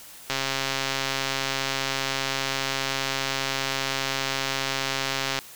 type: click train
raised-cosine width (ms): 0.2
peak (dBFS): -8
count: 688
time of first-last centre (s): 0.3-5.389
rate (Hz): 135
effects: white hiss -45 dBFS RMS until 5.55 s